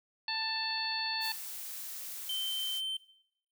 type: harmonic tone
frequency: 886 Hz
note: A5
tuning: 12 cents sharp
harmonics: 1 / 2 / 3 / 4 / 5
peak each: -40 / -40 / -40 / -42 / -34 dBFS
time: 0.28-1.32 s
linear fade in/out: 2 ms
type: noise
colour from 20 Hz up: blue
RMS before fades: -42 dBFS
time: 1.2-2.82 s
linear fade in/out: 50 ms
type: tone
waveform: triangle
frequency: 3100 Hz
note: G7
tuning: 20 cents flat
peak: -31 dBFS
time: 2.29-2.97 s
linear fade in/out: 5 ms
effects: noise-tail reverb RT60 0.7 s tail -17 dB re dry